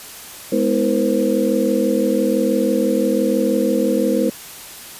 sine tone cluster, 208.8 / 249.9 / 321.8 / 475 / 521 Hz, G#3 / B3 / E4 / A#4 / C5, +10 / +21 / -42 / +33 / -7 cents, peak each -21 dBFS, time 0.52-4.3 s, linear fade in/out 5 ms, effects white hiss -36 dBFS RMS until 4.99 s + resampled to 32000 Hz

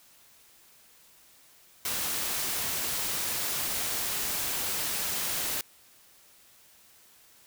white noise, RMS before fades -31 dBFS, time 1.85-5.61 s, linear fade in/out 2 ms, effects white hiss -58 dBFS RMS until 7.46 s

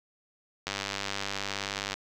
click train, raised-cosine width 0.2 ms, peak -14 dBFS, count 127, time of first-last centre 0.67-1.94 s, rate 99.2 Hz, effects none

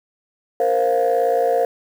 sine chord, Bb suspended second, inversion none, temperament just, 466.2 / 524.4 / 699.2 Hz, Bb4 / C5 / F5, 0 / +4 / +2 cents, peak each -18 dBFS, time 0.6-1.65 s, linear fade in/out 2 ms, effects tanh soft clip ceiling -10 dBFS + 7-bit

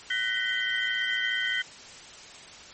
sine tone cluster, 1505 / 1886 / 2000 / 3135 Hz, F#6 / A#6 / B6 / G7, +29 / +20 / +21 / -1 cents, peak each -31 dBFS, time 0.1-1.62 s, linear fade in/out 5 ms, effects white hiss -46 dBFS RMS until 2.73 s + MP3 32 kbps

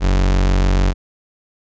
40% pulse tone, 46.79 Hz, F#1, 20 cents sharp, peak -11 dBFS, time 0-0.94 s, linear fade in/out 50 ms, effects resampled to 16000 Hz

